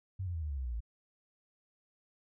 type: tone with pitch steps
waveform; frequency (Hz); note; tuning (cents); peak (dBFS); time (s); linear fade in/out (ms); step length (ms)
sine; 94.7 / 87.85 / 81.49 / 75.6 / 70.13 / 65.06 / 60.35 / 55.98; F#2 / F2 / E2 / D#2 / C#2 / C2 / B1 / A1; +41 / +11 / -19 / -49 / +21 / -9 / -39 / +31; -34; 0.19-0.806; 10; 77
effects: none

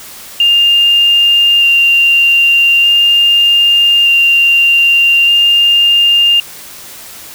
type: tone with vibrato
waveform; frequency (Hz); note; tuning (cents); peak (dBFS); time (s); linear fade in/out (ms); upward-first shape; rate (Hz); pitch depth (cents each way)
sine; 2794; F7; 0; -5; 0.4-6.4; 2; square; 0.41; 8
effects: white hiss -31 dBFS RMS until 7.34 s

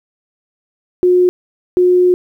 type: tone bursts at uneven times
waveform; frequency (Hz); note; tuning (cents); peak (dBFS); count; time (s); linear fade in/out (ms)
sine; 360.8; F#4; -44; -7; 2; 1.03-1.29 / 1.77-2.14; 0
effects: 8-bit

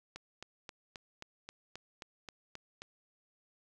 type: click train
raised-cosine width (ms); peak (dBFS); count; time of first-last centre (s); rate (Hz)
0.2; -27; 11; 0.16-2.82; 3.76
effects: none

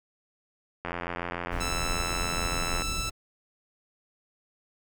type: click train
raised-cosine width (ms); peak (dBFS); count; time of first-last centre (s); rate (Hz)
0.5; -17; 172; 0.85-2.82; 86.8
type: noise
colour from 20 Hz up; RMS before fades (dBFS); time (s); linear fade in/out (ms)
brown; -33; 1.51-3.11; 20
type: tone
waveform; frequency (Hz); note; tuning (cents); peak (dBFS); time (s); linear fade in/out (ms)
10% pulse; 1323; E6; +6; -23; 1.6-3.1; 10
effects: none

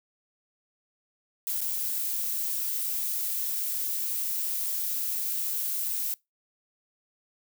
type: noise with dropouts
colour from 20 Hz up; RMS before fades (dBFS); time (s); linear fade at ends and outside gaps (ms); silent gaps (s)
violet; -30; 1.47-6.14; 0; 1.607-1.614
effects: noise-tail reverb RT60 0.2 s tail -24 dB re dry

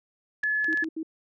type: tone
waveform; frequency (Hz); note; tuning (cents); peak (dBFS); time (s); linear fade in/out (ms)
sine; 1713; A6; -47; -23; 0.43-0.84; 5
type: clicks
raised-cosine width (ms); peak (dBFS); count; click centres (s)
0.2; -24; 5; 0.437 / 0.644 / 0.729 / 0.774 / 0.843
type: tone bursts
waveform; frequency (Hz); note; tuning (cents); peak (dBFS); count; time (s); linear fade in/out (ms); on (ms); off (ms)
sine; 320; D#4; +49; -29; 3; 0.68-1.031; 5; 67; 75
effects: none

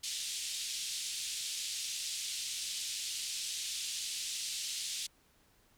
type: band-pass noise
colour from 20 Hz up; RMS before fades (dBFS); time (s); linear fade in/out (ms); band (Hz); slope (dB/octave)
pink; -39; 0.03-5.07; 10; 3100 to 9400; 24
effects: pink hiss -68 dBFS RMS until 5.77 s

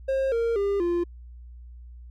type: tone with pitch steps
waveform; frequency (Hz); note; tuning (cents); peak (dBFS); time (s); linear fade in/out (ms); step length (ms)
triangle; 535 / 463.1 / 400.8 / 346.9; C5 / A#4 / G4 / F4; +38 / -11 / +38 / -12; -20; 0.08-1.04; 10; 240
effects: added 60 Hz sine -41 dBFS peak until 2.1 s

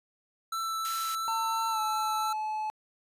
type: tone with vibrato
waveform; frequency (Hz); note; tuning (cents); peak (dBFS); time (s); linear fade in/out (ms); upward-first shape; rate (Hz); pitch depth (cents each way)
square; 1328; E6; +12; -31; 0.52-2.33; 5; triangle; 2.9; 11
type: high-pass noise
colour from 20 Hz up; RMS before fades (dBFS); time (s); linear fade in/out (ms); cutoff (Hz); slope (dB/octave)
white; -39; 0.85-1.15; 0; 1100; 48
type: tone with pitch glide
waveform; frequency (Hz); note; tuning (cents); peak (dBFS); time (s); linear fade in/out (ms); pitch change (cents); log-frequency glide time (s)
triangle; 902 to 861.3; A5 to A5; +43 to -37; -28; 1.28-2.7; 0; -80; 1.7-1.8
effects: resampled to 32000 Hz

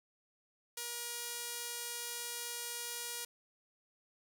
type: tone with band-pass filter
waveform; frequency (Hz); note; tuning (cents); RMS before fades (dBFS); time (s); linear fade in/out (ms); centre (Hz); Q
sawtooth; 476.4; A#4; +38; -42; 0.77-3.25; 5; 10000; 0.74
effects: none

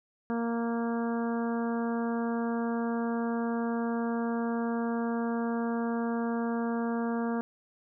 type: harmonic tone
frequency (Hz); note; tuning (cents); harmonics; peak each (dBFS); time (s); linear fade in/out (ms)
232.6; A#3; -4; 1 / 2 / 3 / 4 / 5 / 6 / 7; -29 / -35 / -39 / -41 / -43 / -45 / -46; 0.3-7.41; 0
effects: none

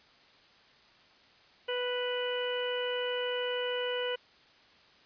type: harmonic tone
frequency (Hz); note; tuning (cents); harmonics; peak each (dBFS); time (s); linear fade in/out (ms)
493.9; B4; 0; 1 / 2 / 3 / 4 / 5 / 6; -32 / -42 / -40 / -44 / -45 / -37; 1.68-4.16; 10
effects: white hiss -60 dBFS RMS until 5.05 s + resampled to 11025 Hz

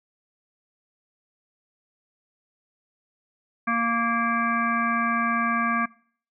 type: harmonic tone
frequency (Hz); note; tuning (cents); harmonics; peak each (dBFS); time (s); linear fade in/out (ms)
232.5; A#3; -4; 1 / 3 / 5 / 7 / 9 / 10; -27 / -33 / -24 / -28 / -36 / -33; 3.67-5.86; 10
effects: noise-tail reverb RT60 0.5 s tail -22 dB re dry

